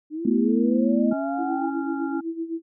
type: linear sweep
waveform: sine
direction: up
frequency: 296.8 to 824 Hz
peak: -27 dBFS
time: 0.1-1.72 s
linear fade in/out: 50 ms
type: chord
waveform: sine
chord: A suspended second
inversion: none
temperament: just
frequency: 220 / 247.5 / 330 Hz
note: A3 / B3 / E4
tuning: 0 / +4 / +2 cents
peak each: -22 / -21 / -25 dBFS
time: 0.25-1.13 s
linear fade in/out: 5 ms
type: harmonic tone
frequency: 277.2 Hz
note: C#4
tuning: in tune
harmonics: 1 / 3 / 5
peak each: -27 / -35 / -37 dBFS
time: 1.11-2.21 s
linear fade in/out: 10 ms
type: tone with tremolo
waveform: sine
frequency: 329.6 Hz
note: E4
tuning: in tune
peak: -24 dBFS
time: 1.37-2.62 s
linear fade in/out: 50 ms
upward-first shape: sine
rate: 7.9 Hz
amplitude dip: 75%
effects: none